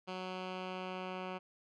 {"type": "tone with low-pass filter sweep", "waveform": "10% pulse", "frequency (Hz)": 185, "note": "F#3", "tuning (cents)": 0, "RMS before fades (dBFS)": -42, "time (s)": [0.07, 1.39], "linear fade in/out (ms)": 20, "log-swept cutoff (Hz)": [3700, 2400], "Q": 1.5, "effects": []}